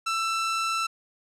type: tone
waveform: sawtooth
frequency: 1332 Hz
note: E6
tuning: 18 cents sharp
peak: -21 dBFS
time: 0.06-0.87 s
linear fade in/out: 10 ms
effects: low-pass 8000 Hz 12 dB/octave